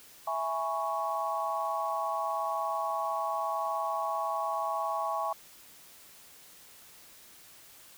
sine chord, C# minor seventh, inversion first, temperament equal, 659.3 / 830.6 / 987.8 / 1108.7 Hz, E5 / G#5 / B5 / C#6, 0 / 0 / 0 / 0 cents, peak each -35 / -34 / -39 / -33 dBFS, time 0.27-5.33 s, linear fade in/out 5 ms, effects white hiss -54 dBFS RMS until 7.97 s

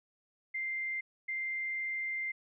sine tone bursts at uneven times, 2093 Hz, C7, in tune, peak -33 dBFS, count 2, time 0.54-1.01 / 1.28-2.32 s, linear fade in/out 10 ms, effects none

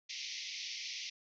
white band-pass noise, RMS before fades -43 dBFS, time 0.09-1.1 s, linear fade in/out 10 ms, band 2000 to 6100 Hz, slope 96 dB/octave, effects none

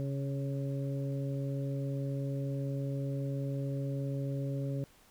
harmonic tone with a mistuned harmonic, 138.59 Hz, C#3, in tune, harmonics 1 / 2 / 3 / 4, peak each -33 / -40 / -45 / -43 dBFS, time 0-4.84 s, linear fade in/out 0 ms, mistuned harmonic 1, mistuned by -18 cents, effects pink hiss -62 dBFS RMS until 5.1 s

